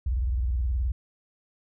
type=tone with vibrato; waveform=sine; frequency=61.3 Hz; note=B1; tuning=12 cents flat; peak=-23 dBFS; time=0.06-0.92 s; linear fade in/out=5 ms; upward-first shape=square; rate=19 Hz; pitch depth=250 cents each way; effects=none